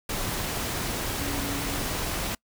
sine tone in noise, 282.4 Hz, C#4, 32 cents sharp, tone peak -34 dBFS, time 1.18-1.82 s, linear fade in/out 5 ms, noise pink, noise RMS -30 dBFS, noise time 0.09-2.35 s, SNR -7 dB, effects noise-tail reverb RT60 0.1 s tail -25 dB re dry

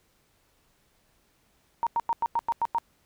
sine tone bursts, 930 Hz, A#5, 4 cents flat, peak -22 dBFS, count 8, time 1.83-2.784 s, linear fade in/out 0 ms, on 37 ms, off 94 ms, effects pink hiss -67 dBFS RMS until 3.05 s

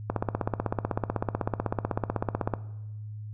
click train, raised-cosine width 1 ms, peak -12 dBFS, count 40, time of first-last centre 0.1-2.538 s, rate 16 Hz, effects noise-tail reverb RT60 1.0 s tail -17 dB re dry + added 106 Hz sine -36 dBFS peak until 3.33 s

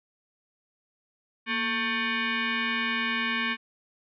sine tone with frequency modulation, 234.8 Hz, A#3, 13 cents sharp, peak -25 dBFS, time 1.46-3.57 s, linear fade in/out 50 ms, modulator 670 Hz, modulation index 4.1, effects none

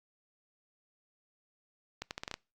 accelerating click train, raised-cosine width 0.2 ms, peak -20 dBFS, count 7, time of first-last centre 2.02-2.341 s, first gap 89 ms, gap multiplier 0.79, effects noise-tail reverb RT60 0.3 s tail -25 dB re dry + Opus 48 kbps

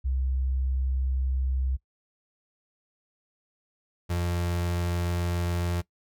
sine / 35% pulse tone pair in turn, 65.2 / 87.03 Hz, C2 / F2, -5 / -6 cents, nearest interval perfect fourth, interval 499 cents, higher second, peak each -24 dBFS, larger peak neither, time 0.04-1.77 / 4.09-5.82 s, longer neither, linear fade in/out 20 ms, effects noise-tail reverb RT60 0.1 s tail -20 dB re dry

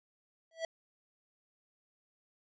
square tone with exponential growth, 654 Hz, E5, 14 cents flat, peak -31 dBFS, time 0.51-0.65 s, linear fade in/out 2 ms, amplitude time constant 29 ms, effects resampled to 16000 Hz

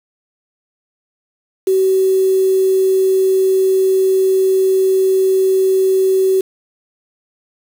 sine tone with quantisation, 380 Hz, F#4, 46 cents sharp, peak -10 dBFS, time 1.67-6.41 s, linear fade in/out 5 ms, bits 5, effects none

